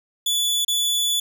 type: tone with dropouts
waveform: sawtooth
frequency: 3452 Hz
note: A7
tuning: 34 cents flat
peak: -16 dBFS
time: 0.26-1.2 s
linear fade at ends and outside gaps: 5 ms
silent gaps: 0.649-0.68 s
effects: none